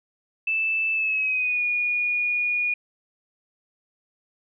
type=tone with pitch glide; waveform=sine; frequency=2637 to 2446 Hz; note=E7 to D#7; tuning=0 to -30 cents; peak=-21 dBFS; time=0.47-2.74 s; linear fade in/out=5 ms; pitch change=-130 cents; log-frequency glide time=0.93-1.63 s; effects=none